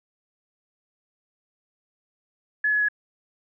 sine tone with pitch steps, 1705 / 1694.2 / 1683.5 Hz, G#6 / G#6 / G#6, +45 / +34 / +23 cents, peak -19 dBFS, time 2.64-2.886 s, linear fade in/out 5 ms, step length 82 ms, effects none

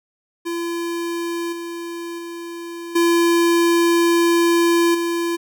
square tone with level steps, 340 Hz, F4, 46 cents flat, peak -23 / -28 / -30 / -14 / -20 dBFS, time 0.45-5.37 s, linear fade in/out 20 ms, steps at 1.52 / 2.18 / 2.95 / 4.94 s, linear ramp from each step 10 ms, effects none

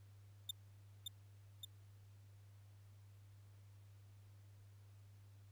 40% pulse tone with echo, 3590 Hz, A7, 34 cents sharp, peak -38 dBFS, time 0.49-0.51 s, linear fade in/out 5 ms, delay 570 ms, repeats 2, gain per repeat -3 dB, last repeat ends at 1.65 s, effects added 100 Hz sine -59 dBFS peak until 5.51 s + pink hiss -75 dBFS RMS until 5.51 s

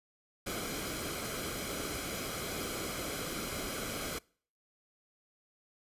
pink noise with comb filter, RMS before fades -38 dBFS, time 0.46-4.19 s, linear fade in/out 10 ms, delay 1.1 ms, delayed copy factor -0.6, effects noise-tail reverb RT60 0.5 s tail -25 dB re dry + resampled to 32000 Hz

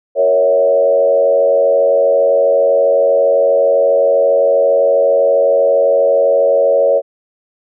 sine tone with frequency modulation, 555 Hz, C#5, 2 cents sharp, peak -8 dBFS, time 0.15-7.02 s, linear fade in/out 50 ms, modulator 87.6 Hz, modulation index 0.95, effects none

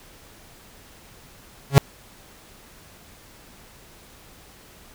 45% pulse tone with exponential growth, 138.59 Hz, C#3, in tune, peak -4 dBFS, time 1.7-1.78 s, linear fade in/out 0 ms, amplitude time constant 17 ms, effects pink hiss -49 dBFS RMS until 4.94 s

